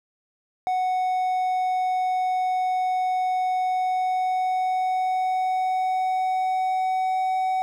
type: tone with pitch glide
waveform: triangle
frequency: 740 to 751.2 Hz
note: F#5 to F#5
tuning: 0 to +26 cents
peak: -19 dBFS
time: 0.67-7.62 s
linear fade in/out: 0 ms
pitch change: +26 cents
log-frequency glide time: 3.6-7.36 s
effects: none